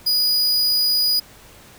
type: tone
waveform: 45% pulse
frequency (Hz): 4922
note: D#8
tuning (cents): -20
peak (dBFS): -15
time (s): 0.06-1.2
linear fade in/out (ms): 10
effects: pink hiss -46 dBFS RMS until 1.78 s